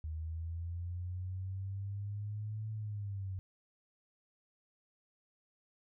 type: linear two-way sweep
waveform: sine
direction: up then down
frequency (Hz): 77.7 to 109.3 to 93.3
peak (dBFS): -37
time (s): 0.04-3.39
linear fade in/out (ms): 0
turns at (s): 2.71
effects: none